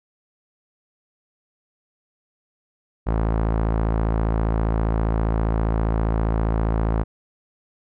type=tone with low-pass filter; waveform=sawtooth; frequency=55 Hz; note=A1; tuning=in tune; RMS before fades=-21 dBFS; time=3.06-7.04 s; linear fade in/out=20 ms; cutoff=1100 Hz; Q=1.1; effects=none